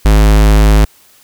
square tone, 52.5 Hz, G#1, 19 cents sharp, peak -5 dBFS, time 0.05-0.85 s, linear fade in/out 5 ms, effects white hiss -46 dBFS RMS until 1.23 s

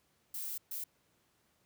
violet noise bursts at uneven times, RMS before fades -40 dBFS, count 2, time 0.34-0.58 / 0.71-0.84 s, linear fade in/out 5 ms, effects pink hiss -73 dBFS RMS until 1.65 s + high-pass 80 Hz 12 dB/octave

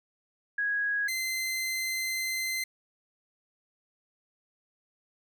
sine / sawtooth tone pair in turn, 1657 / 2069 Hz, G#6 / C7, -4 / -20 cents, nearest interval major third, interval 384 cents, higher second, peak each -26 dBFS, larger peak neither, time 0.58-1.08 / 1.08-2.64 s, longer second, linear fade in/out 5 ms, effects none

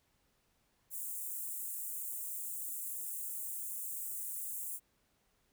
white high-pass noise, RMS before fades -41 dBFS, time 0.9-4.8 s, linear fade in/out 50 ms, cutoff 7500 Hz, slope 48 dB/octave, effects pink hiss -75 dBFS RMS until 5.52 s

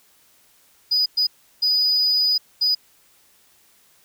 sine tone bursts at uneven times, 4957 Hz, D#8, 7 cents flat, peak -14 dBFS, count 4, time 0.91-1.06 / 1.17-1.27 / 1.62-2.38 / 2.61-2.75 s, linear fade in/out 10 ms, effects tanh soft clip ceiling -14 dBFS + white hiss -57 dBFS RMS until 4.04 s

